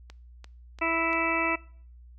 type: click train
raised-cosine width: 0.2 ms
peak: -28 dBFS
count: 4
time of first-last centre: 0.1-1.131 s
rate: 2.91 Hz
type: harmonic tone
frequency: 329.6 Hz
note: E4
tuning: in tune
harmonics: 1 / 2 / 3 / 4 / 6 / 7 / 8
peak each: -32 / -32 / -32 / -32 / -32 / -32 / -32 dBFS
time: 0.81-1.56 s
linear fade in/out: 10 ms
effects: noise-tail reverb RT60 0.5 s tail -22 dB re dry + added 60 Hz sine -47 dBFS peak until 2.18 s